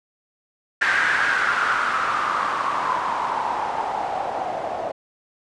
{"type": "noise with low-pass filter sweep", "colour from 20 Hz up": "blue", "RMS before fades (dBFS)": -23, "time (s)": [0.81, 4.92], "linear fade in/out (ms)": 10, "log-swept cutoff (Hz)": [1700, 660], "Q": 5.1, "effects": ["resampled to 22050 Hz"]}